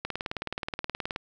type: click train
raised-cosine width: 0.3 ms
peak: -15 dBFS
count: 22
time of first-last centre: 0.05-1.161 s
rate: 18.9 Hz
effects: none